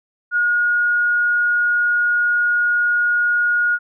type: tone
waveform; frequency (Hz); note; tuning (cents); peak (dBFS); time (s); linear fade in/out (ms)
sine; 1439; F#6; -49; -14; 0.31-3.79; 50
effects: none